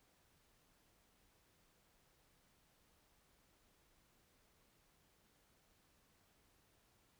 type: silence
effects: pink hiss -74 dBFS RMS until 7.19 s